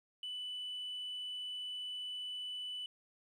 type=tone; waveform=sine; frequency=2985 Hz; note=F#7; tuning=15 cents sharp; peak=-38 dBFS; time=0.23-2.86 s; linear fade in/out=2 ms; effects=tanh soft clip ceiling -37 dBFS + 12-bit